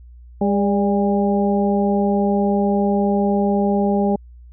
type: harmonic tone with a mistuned harmonic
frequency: 202.2 Hz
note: G#3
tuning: 46 cents flat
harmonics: 1 / 2 / 3 / 4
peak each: -17 / -21 / -24 / -24 dBFS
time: 0.41-4.16 s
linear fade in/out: 5 ms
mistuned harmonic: 3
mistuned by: -47 cents
effects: added 60 Hz sine -39 dBFS peak until 4.52 s